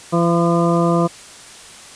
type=harmonic tone with a mistuned harmonic; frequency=169.8 Hz; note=F3; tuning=48 cents flat; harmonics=1 / 2 / 3 / 4 / 6 / 7; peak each=-16 / -19 / -21 / -22 / -24 / -24 dBFS; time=0.12-1.08 s; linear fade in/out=20 ms; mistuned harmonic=7; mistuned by=+29 cents; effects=white hiss -39 dBFS RMS until 1.95 s + resampled to 22050 Hz